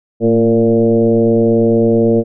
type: tone with frequency modulation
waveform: sine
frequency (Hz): 343.6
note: F4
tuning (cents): -28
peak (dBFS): -8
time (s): 0.2-2.24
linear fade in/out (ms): 50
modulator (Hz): 116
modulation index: 1.7
effects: none